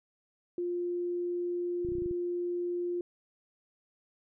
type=tone; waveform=sine; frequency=351.4 Hz; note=F4; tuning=11 cents sharp; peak=-30 dBFS; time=0.58-3.01 s; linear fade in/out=2 ms
type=clicks; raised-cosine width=5 ms; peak=-30 dBFS; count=8; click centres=1.849 / 1.888 / 1.92 / 1.953 / 1.984 / 2.021 / 2.06 / 2.111 s
effects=none